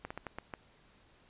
slowing click train, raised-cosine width 0.5 ms, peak -24 dBFS, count 6, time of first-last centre 0.05-0.538 s, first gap 55 ms, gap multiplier 1.29, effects pink hiss -64 dBFS RMS until 1.29 s + resampled to 8000 Hz

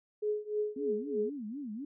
sine tone with tremolo, 421.5 Hz, G#4, 26 cents sharp, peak -27 dBFS, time 0.22-1.3 s, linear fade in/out 10 ms, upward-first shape triangle, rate 3.3 Hz, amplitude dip 95%
sine tone with vibrato, 247.2 Hz, B3, 2 cents sharp, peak -37 dBFS, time 0.76-1.85 s, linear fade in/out 5 ms, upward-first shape sine, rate 3.9 Hz, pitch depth 300 cents each way
effects none

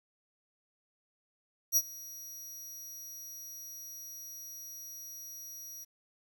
sawtooth tone with ADSR envelope, 5760 Hz, F#8, 47 cents flat, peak -19 dBFS, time 1.72-5.85 s, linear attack 46 ms, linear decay 49 ms, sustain -22 dB, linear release 19 ms, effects 10-bit

